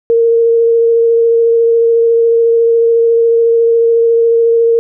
sine tone with vibrato, 461.8 Hz, A#4, 16 cents flat, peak -6 dBFS, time 0.1-4.79 s, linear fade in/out 0 ms, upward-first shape sine, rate 14 Hz, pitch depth 11 cents each way, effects none

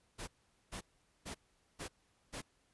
pink noise bursts, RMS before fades -44 dBFS, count 5, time 0.18-2.42 s, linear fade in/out 20 ms, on 96 ms, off 440 ms, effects pink hiss -74 dBFS RMS until 2.73 s + resampled to 24000 Hz

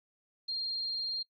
sine tone, 4207 Hz, C8, 9 cents sharp, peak -32 dBFS, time 0.48-1.23 s, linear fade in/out 10 ms, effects noise-tail reverb RT60 0.1 s tail -23 dB re dry + AAC 64 kbps

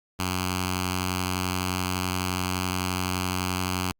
5% pulse tone with notch filter, 91.7 Hz, F#2, 15 cents flat, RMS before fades -28 dBFS, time 0.19-3.92 s, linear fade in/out 5 ms, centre 530 Hz, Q 0.56, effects Opus 48 kbps

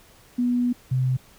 sine tone pair in turn, 244.6 / 128.9 Hz, B3 / C3, -16 / -26 cents, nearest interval major seventh, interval 1110 cents, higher first, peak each -19 dBFS, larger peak neither, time 0.38-0.73 / 0.91-1.17 s, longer first, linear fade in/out 10 ms, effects pink hiss -53 dBFS RMS until 1.38 s

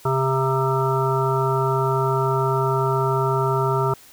harmonic tone, 132.9 Hz, C3, 27 cents sharp, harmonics 1 / 3 / 5 / 7 / 9 / 10, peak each -22 / -23 / -29 / -25 / -29 / -27 dBFS, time 0.05-3.94 s, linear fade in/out 5 ms, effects white hiss -48 dBFS RMS until 4.12 s

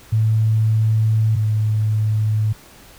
sine tone pair in turn, 110 / 107.8 Hz, A2 / A2, 0 / -35 cents, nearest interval unison, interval 35 cents, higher first, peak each -13 / -15 dBFS, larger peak first, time 0.12-1.36 / 1.36-2.53 s, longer first, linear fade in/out 10 ms, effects pink hiss -45 dBFS RMS until 2.98 s

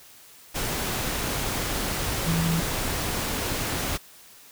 sine tone in noise, 165.4 Hz, E3, 6 cents sharp, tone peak -22 dBFS, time 2.26-2.61 s, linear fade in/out 20 ms, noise pink, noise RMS -28 dBFS, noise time 0.54-3.98 s, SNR +3 dB, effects white hiss -50 dBFS RMS until 4.51 s

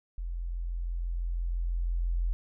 sine tone with level ramp, 43 Hz, F1, 26 cents flat, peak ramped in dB -32 to -25 dBFS, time 0.18-2.33 s, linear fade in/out 0 ms, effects none

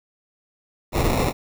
pink noise with sample-and-hold, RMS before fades -20 dBFS, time 0.92-1.33 s, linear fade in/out 50 ms, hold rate 1575 Hz, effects none

